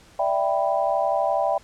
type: chord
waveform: sine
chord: E minor seventh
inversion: third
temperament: equal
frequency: 587.3 / 659.3 / 784 / 987.8 Hz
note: D5 / E5 / G5 / B5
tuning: 0 / 0 / 0 / 0 cents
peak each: -25 / -24 / -24 / -29 dBFS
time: 0.19-1.58 s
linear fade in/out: 5 ms
effects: pink hiss -52 dBFS RMS until 1.63 s + low-pass 9000 Hz 12 dB/octave